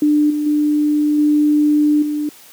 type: tone with level steps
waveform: sine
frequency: 298 Hz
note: D4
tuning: 25 cents sharp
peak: -10 / -16 / -12 / -10 / -17 dBFS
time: 0.02-2.29 s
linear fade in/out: 2 ms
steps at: 0.3 / 0.46 / 1.18 / 2.02 s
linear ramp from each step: 5 ms
effects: white hiss -43 dBFS RMS until 2.52 s + high-pass 150 Hz 12 dB/octave